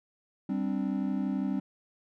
triangle chord, G suspended fourth, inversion none, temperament equal, 196 / 261.6 / 293.7 Hz, G3 / C4 / D4, 0 / 0 / 0 cents, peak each -29 / -30 / -33 dBFS, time 0.49-1.6 s, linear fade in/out 5 ms, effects none

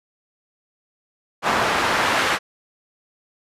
pink noise with band-pass filter sweep, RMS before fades -20 dBFS, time 1.42-2.39 s, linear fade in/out 50 ms, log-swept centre 960 to 1600 Hz, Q 0.81, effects resampled to 32000 Hz

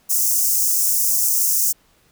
white high-pass noise, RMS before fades -18 dBFS, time 0.09-1.73 s, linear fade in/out 20 ms, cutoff 5600 Hz, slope 48 dB/octave, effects pink hiss -58 dBFS RMS until 2.11 s

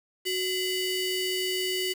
30% pulse ring-modulated tone, 1661.2 Hz, G#6, in tune, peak -21 dBFS, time 0.25-1.94 s, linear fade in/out 20 ms, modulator 1290 Hz, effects 8-bit

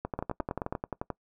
two click trains, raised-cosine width 1 ms, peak -17 / -18 dBFS, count 6 / 13, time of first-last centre 0.19-0.725 / 0.05-1.103 s, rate 9.34 / 11.4 Hz, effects noise-tail reverb RT60 0.1 s tail -23 dB re dry

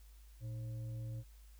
sine tone with frequency modulation, 115.5 Hz, A#2, 16 cents flat, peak -40 dBFS, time 0.4-1.24 s, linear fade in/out 50 ms, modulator 421 Hz, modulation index 0.23, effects added 52 Hz sine -55 dBFS peak until 1.59 s + white hiss -69 dBFS RMS until 1.59 s

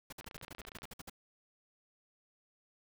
pink noise bursts, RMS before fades -47 dBFS, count 13, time 0.1-1.098 s, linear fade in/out 5 ms, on 26 ms, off 55 ms
click train, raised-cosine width 0.3 ms, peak -32 dBFS, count 20, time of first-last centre 0.21-0.854 s, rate 29.5 Hz
effects none

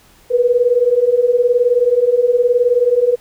sine beating tone pair, 474.1 / 493.1 Hz, A#4 / B4, +29 / -3 cents, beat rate 19 Hz, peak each -15 / -12 dBFS, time 0.3-3.16 s, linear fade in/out 20 ms, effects pink hiss -49 dBFS RMS until 3.2 s

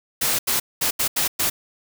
white noise bursts at uneven times, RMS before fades -21 dBFS, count 6, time 0.21-0.39 / 0.47-0.6 / 0.81-0.91 / 0.99-1.08 / 1.16-1.28 / 1.39-1.5 s, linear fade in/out 10 ms, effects none

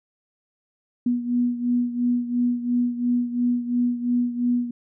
sine beating tone pair, 242.5 / 245.4 Hz, B3 / B3, -31 / -11 cents, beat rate 2.9 Hz, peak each -21 / -26 dBFS, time 1.06-4.71 s, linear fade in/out 5 ms, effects none

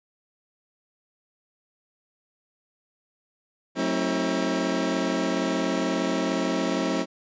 25% pulse chord, F# diminished seventh, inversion none, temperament just, 185 / 222 / 266.4 / 319.7 Hz, F#3 / A3 / C4 / Eb4, 0 / +16 / +31 / +47 cents, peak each -26 / -28 / -24 / -25 dBFS, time 3.75-7.06 s, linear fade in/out 50 ms, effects resampled to 16000 Hz

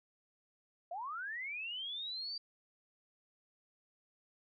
sine linear sweep, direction up, 651 to 4699 Hz, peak -39 dBFS, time 0.91-2.38 s, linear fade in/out 5 ms, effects none

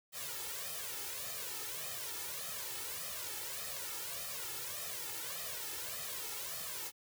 white noise with flanger, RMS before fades -42 dBFS, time 0.12-6.92 s, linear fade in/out 50 ms, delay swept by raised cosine 1.6 to 2.3 ms, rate 1.7 Hz, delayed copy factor +0.9, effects high-pass 80 Hz 12 dB/octave

